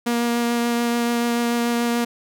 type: tone with vibrato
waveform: sawtooth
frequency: 236.8 Hz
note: A#3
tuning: 27 cents sharp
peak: -15 dBFS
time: 0.06-2.05 s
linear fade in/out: 10 ms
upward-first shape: triangle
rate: 6.9 Hz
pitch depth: 12 cents each way
effects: none